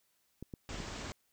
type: clicks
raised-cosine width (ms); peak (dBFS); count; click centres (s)
3; -30; 4; 0.426 / 0.538 / 0.744 / 0.803
type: low-pass noise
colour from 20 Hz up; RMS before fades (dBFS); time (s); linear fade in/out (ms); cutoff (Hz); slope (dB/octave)
pink; -43; 0.69-1.12; 0; 7900; 96
effects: white hiss -75 dBFS RMS until 1.32 s